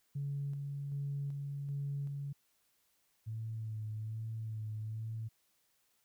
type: tone with tremolo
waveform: sine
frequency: 141.1 Hz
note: C#3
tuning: 31 cents sharp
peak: -34 dBFS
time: 0.15-2.33 s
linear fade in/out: 10 ms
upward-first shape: square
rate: 1.3 Hz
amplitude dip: 30%
type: tone with vibrato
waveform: sine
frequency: 110 Hz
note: A2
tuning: in tune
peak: -37 dBFS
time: 3.26-5.29 s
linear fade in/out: 20 ms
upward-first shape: sine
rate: 1.2 Hz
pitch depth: 33 cents each way
effects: tanh soft clip ceiling -30 dBFS + white hiss -75 dBFS RMS until 6.04 s

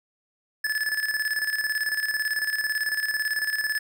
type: tone with tremolo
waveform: square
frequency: 1730 Hz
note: A6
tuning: 30 cents flat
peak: -23 dBFS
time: 0.64-3.79 s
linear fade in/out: 5 ms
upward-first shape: square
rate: 18 Hz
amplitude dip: 60%
effects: none

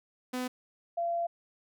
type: tone pair in turn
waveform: sawtooth / sine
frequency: 252 / 683.7 Hz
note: B3 / F5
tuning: +35 / -37 cents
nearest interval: octave + perfect fourth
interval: 1728 cents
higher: second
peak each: -28 dBFS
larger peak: neither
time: 0.33-0.48 / 0.97-1.27 s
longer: second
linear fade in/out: 10 ms
effects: none

